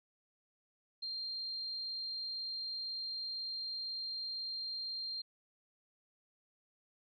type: tone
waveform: sine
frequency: 4186 Hz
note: C8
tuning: in tune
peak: -38 dBFS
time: 1.02-5.22 s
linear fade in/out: 10 ms
effects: none